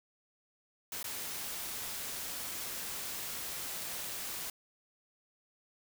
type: noise with dropouts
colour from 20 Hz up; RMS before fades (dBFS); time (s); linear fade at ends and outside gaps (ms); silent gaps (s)
white; -40; 0.92-4.5; 2; 1.029-1.042
effects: none